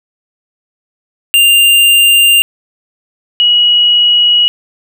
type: tone pair in turn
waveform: square / sine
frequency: 2794 / 2911 Hz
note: F7 / F#7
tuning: 0 / -29 cents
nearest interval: minor second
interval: 71 cents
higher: second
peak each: -5 dBFS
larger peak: neither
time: 1.34-2.42 / 3.4-4.48 s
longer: neither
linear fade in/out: 0 ms
effects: none